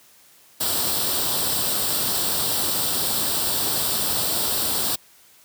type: noise with comb filter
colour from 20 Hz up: white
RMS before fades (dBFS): -23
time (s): 0.6-4.96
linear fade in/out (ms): 10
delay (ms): 0.23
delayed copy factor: +0.65
effects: white hiss -53 dBFS RMS until 5.44 s + high-pass 60 Hz 12 dB/octave